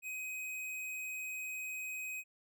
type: tone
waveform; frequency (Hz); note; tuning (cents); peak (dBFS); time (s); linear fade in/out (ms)
square; 2518; D#7; +20; -40; 0.02-2.24; 50
effects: none